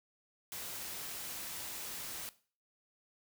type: noise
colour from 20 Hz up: white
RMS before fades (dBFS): -43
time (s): 0.52-2.29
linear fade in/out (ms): 0
effects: noise-tail reverb RT60 0.4 s tail -17 dB re dry